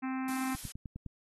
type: harmonic tone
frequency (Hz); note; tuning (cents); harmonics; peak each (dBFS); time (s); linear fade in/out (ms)
261.6; C4; 0; 1 / 3 / 4 / 5 / 6 / 7 / 8 / 9 / 10; -33 / -43 / -45 / -47 / -49 / -50 / -51 / -52 / -53; 0.02-0.56; 20
type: noise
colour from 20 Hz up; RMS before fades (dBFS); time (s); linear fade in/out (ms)
blue; -42; 0.28-0.72; 2
type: click train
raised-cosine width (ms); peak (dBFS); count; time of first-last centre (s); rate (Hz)
5; -29; 6; 0.55-1.063; 9.75
effects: AAC 32 kbps